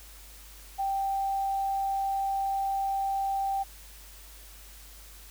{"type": "tone with tanh clipping", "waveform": "triangle", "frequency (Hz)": 783, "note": "G5", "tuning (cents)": -2, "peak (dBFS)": -26, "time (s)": [0.78, 3.64], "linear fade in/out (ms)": 20, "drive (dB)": 3, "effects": ["added 50 Hz sine -49 dBFS peak until 5.3 s", "white hiss -51 dBFS RMS until 5.3 s"]}